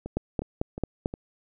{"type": "two click trains", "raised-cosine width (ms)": 2, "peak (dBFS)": [-21, -12], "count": [4, 5], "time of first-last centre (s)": [[0.06, 1.139], [0.17, 1.059]], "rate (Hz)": [2.78, 4.5], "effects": []}